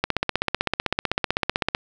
click train, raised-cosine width 0.3 ms, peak -4 dBFS, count 28, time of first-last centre 0.04-1.749 s, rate 15.8 Hz, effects none

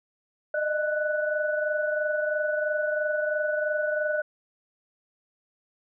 sine tone cluster, 605 / 628 / 1484 Hz, D#5 / D#5 / F#6, -49 / +16 / +5 cents, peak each -26 / -33 / -29 dBFS, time 0.54-4.22 s, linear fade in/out 5 ms, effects none

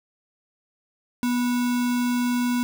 sine tone with sample-and-hold, 244.3 Hz, B3, 19 cents flat, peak -20 dBFS, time 1.23-2.63 s, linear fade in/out 0 ms, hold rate 1225 Hz, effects none

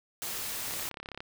white noise, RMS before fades -36 dBFS, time 0.22-0.89 s, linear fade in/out 0 ms
click train, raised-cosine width 0.3 ms, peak -24 dBFS, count 19, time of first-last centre 0.68-1.205 s, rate 34.3 Hz
effects none

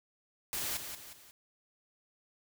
white noise with echo, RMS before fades -36 dBFS, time 0.53-0.77 s, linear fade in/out 0 ms, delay 180 ms, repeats 3, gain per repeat -7 dB, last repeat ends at 1.31 s, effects none

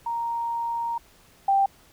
sine tone pair in turn, 932.3 / 786 Hz, A#5 / G5, 0 / +4 cents, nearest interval minor third, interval 296 cents, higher first, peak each -25 / -17 dBFS, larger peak second, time 0.06-0.98 / 1.48-1.66 s, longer first, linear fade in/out 5 ms, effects pink hiss -56 dBFS RMS until 1.92 s

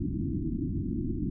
white low-pass noise, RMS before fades -31 dBFS, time 0-1.3 s, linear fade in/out 5 ms, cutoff 340 Hz, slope 96 dB/octave, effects none

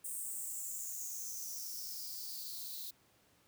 violet noise with high-pass filter sweep, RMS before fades -43 dBFS, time 0.04-2.91 s, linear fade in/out 10 ms, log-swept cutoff 8800 to 3900 Hz, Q 7.3, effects pink hiss -69 dBFS RMS until 3.47 s + high-pass 80 Hz 12 dB/octave

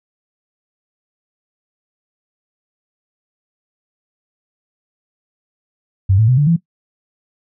sine tone with pitch steps, 96.2 / 110.5 / 126.94 / 145.81 / 167.49 Hz, G2 / A2 / B2 / D3 / E3, -32 / +8 / +48 / -12 / +28 cents, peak -9 dBFS, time 6.09-6.565 s, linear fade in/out 10 ms, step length 95 ms, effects noise-tail reverb RT60 0.1 s tail -18 dB re dry

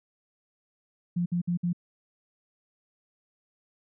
sine tone bursts, 174.61 Hz, F3, in tune, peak -24 dBFS, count 4, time 1.16-1.731 s, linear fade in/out 10 ms, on 100 ms, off 57 ms, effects none

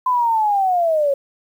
sine linear sweep, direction down, 1022 to 544 Hz, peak -14 dBFS, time 0.06-1.14 s, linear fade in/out 5 ms, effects 8-bit

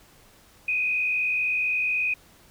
sine tone with frequency modulation, 2489 Hz, D#7, in tune, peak -22 dBFS, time 0.68-2.14 s, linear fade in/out 5 ms, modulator 56 Hz, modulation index 1, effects pink hiss -55 dBFS RMS until 2.5 s

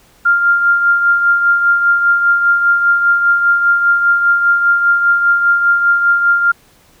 sine tone with tremolo, 1397 Hz, F6, in tune, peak -6 dBFS, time 0.25-6.52 s, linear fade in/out 10 ms, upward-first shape triangle, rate 5 Hz, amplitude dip 55%, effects pink hiss -49 dBFS RMS until 7 s

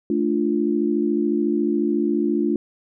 sine chord, D minor, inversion second, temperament equal with one note detuned, 220 / 293.7 / 347.8 Hz, A3 / D4 / F4, 0 / 0 / -7 cents, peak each -23 / -22 / -22 dBFS, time 0.1-2.56 s, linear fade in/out 2 ms, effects none

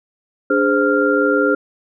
sine tone cluster, 290.5 / 417 / 517 / 1392 Hz, D4 / G#4 / C5 / F6, -19 / +7 / -21 / -6 cents, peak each -18 dBFS, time 0.5-1.55 s, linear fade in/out 5 ms, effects none

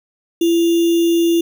sine tone with sample-and-hold, 337.6 Hz, E4, 41 cents sharp, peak -11 dBFS, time 0.41-1.41 s, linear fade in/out 5 ms, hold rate 3150 Hz, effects none

